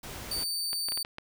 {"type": "noise", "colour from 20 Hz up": "pink", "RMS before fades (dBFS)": -41, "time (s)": [0.03, 0.44], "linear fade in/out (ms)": 5}
{"type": "tone", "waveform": "sawtooth", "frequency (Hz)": 4583, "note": "D8", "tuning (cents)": -43, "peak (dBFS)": -27, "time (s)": [0.31, 1.03], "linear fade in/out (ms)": 5}
{"type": "clicks", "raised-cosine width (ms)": 0.3, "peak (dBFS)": -22, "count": 6, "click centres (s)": [0.731, 0.886, 0.921, 0.975, 1.049, 1.184]}
{"effects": []}